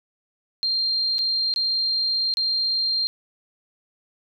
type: tone with dropouts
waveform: sine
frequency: 4186 Hz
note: C8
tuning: in tune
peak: -20 dBFS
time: 0.63-3.07 s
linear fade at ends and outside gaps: 0 ms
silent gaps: 1.183-1.19 / 1.539-1.561 / 2.339-2.371 s
effects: none